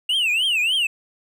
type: tone with vibrato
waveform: triangle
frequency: 2794 Hz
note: F7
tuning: in tune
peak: -16 dBFS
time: 0.09-0.87 s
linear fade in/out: 5 ms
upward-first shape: triangle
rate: 3.4 Hz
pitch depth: 270 cents each way
effects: none